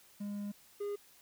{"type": "tone pair in turn", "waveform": "triangle", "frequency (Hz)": [204.2, 408.4], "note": ["G#3", "G#4"], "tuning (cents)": [-29, -29], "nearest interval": "octave", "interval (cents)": 1200, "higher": "second", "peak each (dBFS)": [-35, -33], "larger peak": "second", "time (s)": [[0.2, 0.52], [0.8, 0.96]], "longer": "first", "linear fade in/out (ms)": 10, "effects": ["white hiss -62 dBFS RMS until 1.21 s"]}